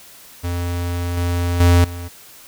square tone with level steps, 87.31 Hz, F2, in tune, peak -21 / -18 / -10 / -28 dBFS, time 0.43-2.09 s, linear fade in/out 20 ms, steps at 1.17 / 1.6 / 1.84 s, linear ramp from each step 5 ms, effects white hiss -43 dBFS RMS until 2.47 s

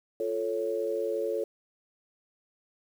sine chord, F augmented, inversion none, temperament equal, 349.2 / 440 / 554.4 Hz, F4 / A4 / C#5, 0 / 0 / 0 cents, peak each -35 / -30 / -32 dBFS, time 0.2-1.44 s, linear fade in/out 2 ms, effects 9-bit

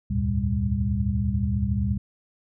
sine tone cluster, 73.1 / 84.2 / 105.1 / 119.4 / 199.1 Hz, D2 / E2 / G#2 / A#2 / G3, -7 / +37 / +21 / +42 / +27 cents, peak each -27 / -30 / -29 / -28 / -27 dBFS, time 0.1-1.98 s, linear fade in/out 10 ms, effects none

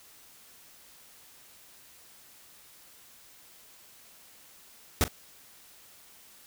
pink noise with echo, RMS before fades -23 dBFS, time 5.01-5.04 s, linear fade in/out 0 ms, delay 40 ms, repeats 1, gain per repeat -15 dB, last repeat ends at 5.08 s, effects white hiss -55 dBFS RMS until 6.46 s

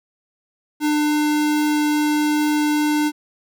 square tone, 299.8 Hz, D4, 36 cents sharp, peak -17 dBFS, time 0.8-3.12 s, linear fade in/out 50 ms, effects none

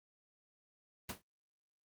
pink noise with exponential decay, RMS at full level -35 dBFS, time 1.09-1.22 s, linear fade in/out 5 ms, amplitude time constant 27 ms, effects high-pass 80 Hz 12 dB/octave + Opus 24 kbps

